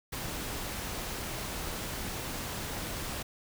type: noise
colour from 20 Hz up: pink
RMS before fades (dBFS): -37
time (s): 0.12-3.23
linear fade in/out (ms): 10
effects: none